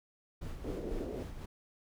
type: noise with tremolo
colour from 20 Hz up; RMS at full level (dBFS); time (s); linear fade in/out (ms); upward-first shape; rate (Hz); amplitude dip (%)
brown; -40; 0.41-1.46; 10; sine; 4; 45
type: band-pass noise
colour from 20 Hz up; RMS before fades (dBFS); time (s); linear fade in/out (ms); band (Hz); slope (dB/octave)
pink; -41; 0.64-1.23; 5; 280 to 480; 24
effects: none